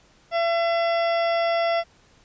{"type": "harmonic tone", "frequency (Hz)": 675, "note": "E5", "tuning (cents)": 41, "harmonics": [1, 2, 3, 4, 5, 7, 8], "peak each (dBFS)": [-20, -31, -31, -37, -37, -42, -40], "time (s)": [0.31, 1.84], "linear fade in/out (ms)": 50, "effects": ["pink hiss -57 dBFS RMS until 2.24 s", "resampled to 16000 Hz"]}